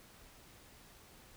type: silence
effects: pink hiss -59 dBFS RMS until 1.36 s